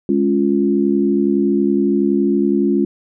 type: chord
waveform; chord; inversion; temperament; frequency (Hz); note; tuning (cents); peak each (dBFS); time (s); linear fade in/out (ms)
sine; Db major; second; equal; 207.7 / 277.2 / 349.2; Ab3 / Db4 / F4; 0 / 0 / 0; -17; 0.09-2.85; 2
effects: none